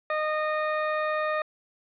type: tone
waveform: 20% pulse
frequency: 615 Hz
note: D#5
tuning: 20 cents flat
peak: -20 dBFS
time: 0.1-1.42 s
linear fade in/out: 2 ms
effects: resampled to 8000 Hz + 9-bit